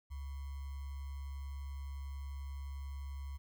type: tone with sample-and-hold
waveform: sine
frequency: 69.3 Hz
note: C#2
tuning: in tune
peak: -40 dBFS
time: 0.1-3.38 s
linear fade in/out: 20 ms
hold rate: 1050 Hz
effects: none